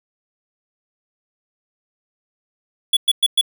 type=tone bursts; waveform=square; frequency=3396 Hz; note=G#7; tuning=38 cents sharp; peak=-12 dBFS; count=4; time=2.93-3.412 s; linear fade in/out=5 ms; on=38 ms; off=110 ms; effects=none